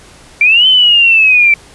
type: linear two-way sweep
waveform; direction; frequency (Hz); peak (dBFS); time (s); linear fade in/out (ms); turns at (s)
sine; up then down; 2319 to 3084 to 2319; -4; 0.41-1.54; 2; 0.67
effects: pink hiss -39 dBFS RMS until 1.74 s + resampled to 24000 Hz